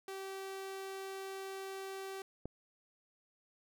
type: tone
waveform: sawtooth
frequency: 386.4 Hz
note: G4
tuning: 25 cents flat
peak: -38 dBFS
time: 0.08-2.22 s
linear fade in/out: 2 ms
type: click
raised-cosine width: 2 ms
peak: -28 dBFS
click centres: 2.456 s
effects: none